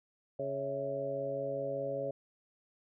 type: harmonic tone with a mistuned harmonic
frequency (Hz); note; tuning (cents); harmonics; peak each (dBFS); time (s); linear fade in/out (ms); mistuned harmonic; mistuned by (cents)
138.59; C#3; 0; 1 / 2 / 3 / 4 / 5; -45 / -46 / -41 / -35 / -42; 0.39-2.11; 5; 5; -86
effects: none